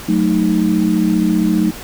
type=chord; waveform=sine; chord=D# diminished; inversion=first; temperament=equal; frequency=185 / 220 / 311.1 Hz; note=F#3 / A3 / D#4; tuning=0 / 0 / 0 cents; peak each=-16 dBFS; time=0.08-1.71 s; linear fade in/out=10 ms; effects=pink hiss -32 dBFS RMS until 1.83 s